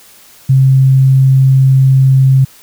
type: tone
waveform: sine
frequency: 133.2 Hz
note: C3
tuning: 31 cents sharp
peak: -4 dBFS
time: 0.49-2.45 s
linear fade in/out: 10 ms
effects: white hiss -41 dBFS RMS until 2.62 s